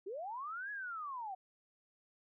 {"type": "linear two-way sweep", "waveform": "sine", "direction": "up then down", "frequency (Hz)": [353.6, 1700, 728], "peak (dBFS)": -40, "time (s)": [0.06, 1.35], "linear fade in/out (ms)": 10, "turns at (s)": 0.71, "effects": []}